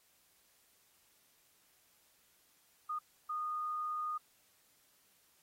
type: tone bursts at uneven times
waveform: sine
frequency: 1230 Hz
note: D#6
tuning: 20 cents flat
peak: -35 dBFS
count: 2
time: 2.89-2.99 / 3.29-4.18 s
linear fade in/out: 10 ms
effects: white hiss -70 dBFS RMS until 5.42 s + AAC 48 kbps